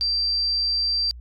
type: tone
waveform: sine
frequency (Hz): 4699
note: D8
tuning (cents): 0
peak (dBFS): -20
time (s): 0.01-1.11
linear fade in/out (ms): 0
effects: added 60 Hz sine -37 dBFS peak until 1.2 s + AAC 48 kbps